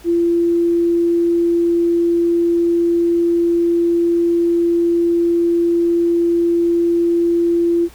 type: tone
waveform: sine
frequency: 341.1 Hz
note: F4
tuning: 41 cents flat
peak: -12 dBFS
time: 0.04-7.89 s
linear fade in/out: 50 ms
effects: added 60 Hz sine -44 dBFS peak until 7.94 s + pink hiss -45 dBFS RMS until 7.94 s